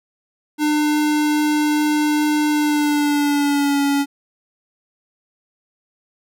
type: tone with pitch glide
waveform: square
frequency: 300.4 to 281.9 Hz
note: D4 to C#4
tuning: +39 to +29 cents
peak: -16 dBFS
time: 0.58-4.06 s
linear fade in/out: 50 ms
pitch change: -110 cents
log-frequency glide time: 2.54-3.81 s
effects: none